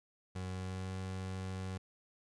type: tone with pitch glide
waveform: 30% pulse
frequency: 92.6 to 94.06 Hz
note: F#2 to F#2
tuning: +2 to +29 cents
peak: -36 dBFS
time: 0.35-1.78 s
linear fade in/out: 10 ms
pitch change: +27 cents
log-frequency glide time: 0.46-0.96 s
effects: resampled to 22050 Hz + 13-bit

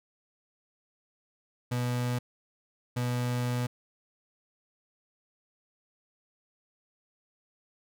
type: tone pair in turn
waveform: 35% pulse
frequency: 123 / 123 Hz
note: B2 / B2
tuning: -7 / -7 cents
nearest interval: unison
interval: 0 cents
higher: neither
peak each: -26 dBFS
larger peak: neither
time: 1.71-2.19 / 2.96-3.67 s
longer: second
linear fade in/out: 10 ms
effects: none

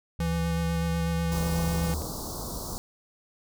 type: tone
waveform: sine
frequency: 74.7 Hz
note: D2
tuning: 30 cents sharp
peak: -30 dBFS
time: 0.19-2.02 s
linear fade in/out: 0 ms
type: tone with vibrato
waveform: square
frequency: 166.6 Hz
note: E3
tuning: 19 cents sharp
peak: -27 dBFS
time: 0.2-1.94 s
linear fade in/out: 2 ms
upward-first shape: square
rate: 8.1 Hz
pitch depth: 10 cents each way
type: band-stop noise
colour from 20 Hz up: pink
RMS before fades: -35 dBFS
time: 1.32-2.78 s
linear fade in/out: 0 ms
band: 1200 to 4200 Hz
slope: 48 dB/octave
effects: none

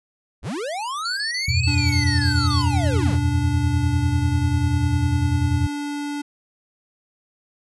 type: linear two-way sweep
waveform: square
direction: up then down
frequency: 33 to 2637 to 45.28 Hz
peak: -26 dBFS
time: 0.42-3.19 s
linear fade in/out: 50 ms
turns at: 1.67 s
type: tone bursts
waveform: sine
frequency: 4448 Hz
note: C#8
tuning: 5 cents sharp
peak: -25 dBFS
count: 11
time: 1.05-2.62 s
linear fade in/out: 5 ms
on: 120 ms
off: 25 ms
type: chord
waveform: sine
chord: E suspended second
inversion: none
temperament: equal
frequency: 82.41 / 92.5 / 123.47 Hz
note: E2 / F#2 / B2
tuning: 0 / 0 / 0 cents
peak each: -22 dBFS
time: 1.48-5.67 s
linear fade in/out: 5 ms
type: tone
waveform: square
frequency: 289.9 Hz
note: D4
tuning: 22 cents flat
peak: -26 dBFS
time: 1.67-6.22 s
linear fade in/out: 10 ms
effects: resampled to 24000 Hz

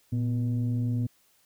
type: tone pair together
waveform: sine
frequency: 116.52 / 246.9 Hz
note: A#2 / B3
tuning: 0 / 0 cents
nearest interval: octave + minor second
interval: 1300 cents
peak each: -24 / -29 dBFS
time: 0.12-1.07 s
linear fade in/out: 10 ms
effects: tanh soft clip ceiling -21 dBFS + white hiss -65 dBFS RMS until 1.45 s

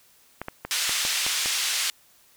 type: clicks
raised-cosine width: 0.5 ms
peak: -16 dBFS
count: 7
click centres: 0.416 / 0.484 / 0.65 / 0.894 / 1.051 / 1.265 / 1.459 s
type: band-pass noise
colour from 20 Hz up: pink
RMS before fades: -26 dBFS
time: 0.71-1.9 s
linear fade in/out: 0 ms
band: 2500 to 8700 Hz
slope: 12 dB/octave
effects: white hiss -58 dBFS RMS until 2.36 s

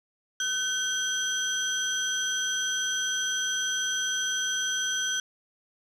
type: tone cluster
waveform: sine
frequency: 1523 / 3228 / 6010 Hz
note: F#6 / G#7 / F#8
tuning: +50 / -50 / +26 cents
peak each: -29 dBFS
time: 0.4-5.2 s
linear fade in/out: 2 ms
effects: tanh soft clip ceiling -21 dBFS + 10-bit

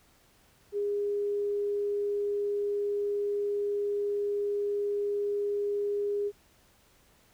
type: tone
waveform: sine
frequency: 408.5 Hz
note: G#4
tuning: 29 cents flat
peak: -27 dBFS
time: 0.72-6.32 s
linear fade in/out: 50 ms
effects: pink hiss -63 dBFS RMS until 7.33 s

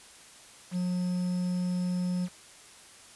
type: tone with quantisation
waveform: triangle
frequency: 180 Hz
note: F#3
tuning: 47 cents flat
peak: -25 dBFS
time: 0.71-2.29 s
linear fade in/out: 50 ms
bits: 8
effects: white hiss -52 dBFS RMS until 3.15 s + resampled to 24000 Hz

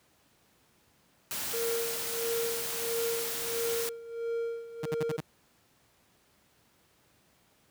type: noise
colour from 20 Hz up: white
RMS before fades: -35 dBFS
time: 1.31-3.89 s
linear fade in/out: 0 ms
type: tone with tremolo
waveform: triangle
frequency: 463.5 Hz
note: A#4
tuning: 10 cents flat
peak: -27 dBFS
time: 1.53-5.17 s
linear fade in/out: 10 ms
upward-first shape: sine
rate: 1.5 Hz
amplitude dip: 80%
type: tone bursts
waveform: sawtooth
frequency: 155.56 Hz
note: D#3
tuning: in tune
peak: -27 dBFS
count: 5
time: 4.83-5.205 s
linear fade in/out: 5 ms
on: 27 ms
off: 60 ms
effects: pink hiss -66 dBFS RMS until 7.7 s + high-pass 80 Hz 12 dB/octave

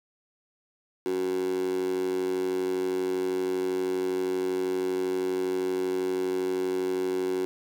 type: tone with high-pass filter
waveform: 15% pulse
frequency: 92.6 Hz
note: F#2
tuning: 2 cents sharp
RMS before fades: -28 dBFS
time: 1.06-7.45 s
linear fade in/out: 0 ms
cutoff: 350 Hz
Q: 7
effects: none

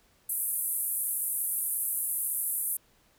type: band-pass noise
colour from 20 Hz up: white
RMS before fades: -31 dBFS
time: 0.29-2.77 s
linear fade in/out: 5 ms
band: 9600 to 13000 Hz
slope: 48 dB/octave
effects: pink hiss -65 dBFS RMS until 3.18 s

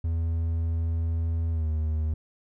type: tone with pitch glide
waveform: triangle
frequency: 82.41 to 78.01 Hz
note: E2 to D#2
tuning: 0 to +5 cents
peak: -22 dBFS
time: 0.04-2.14 s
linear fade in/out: 5 ms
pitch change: -95 cents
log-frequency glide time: 1.51-1.68 s
effects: none

